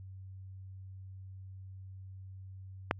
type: click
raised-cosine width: 0.5 ms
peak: -12 dBFS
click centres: 2.911 s
effects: added 95 Hz sine -45 dBFS peak until 2.99 s